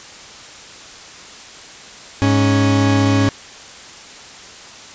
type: tone pair together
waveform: 40% pulse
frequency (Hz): 103.83 / 276.4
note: G#2 / C#4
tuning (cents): 0 / -5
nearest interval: octave + perfect fourth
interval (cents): 1695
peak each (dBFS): -14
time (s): 2.22-3.29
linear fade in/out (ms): 0
effects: white hiss -37 dBFS RMS until 4.94 s + resampled to 16000 Hz